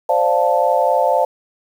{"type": "chord", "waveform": "sine", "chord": "D minor seventh", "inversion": "third", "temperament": "equal", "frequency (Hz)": [523.3, 587.3, 698.5, 880], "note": ["C5", "D5", "F5", "A5"], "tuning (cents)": [0, 0, 0, 0], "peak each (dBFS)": -18, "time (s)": [0.09, 1.25], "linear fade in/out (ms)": 5, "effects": ["7-bit"]}